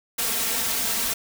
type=noise with comb filter; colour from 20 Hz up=white; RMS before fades=-25 dBFS; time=0.18-1.14 s; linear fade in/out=10 ms; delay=4.4 ms; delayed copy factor=+0.75; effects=none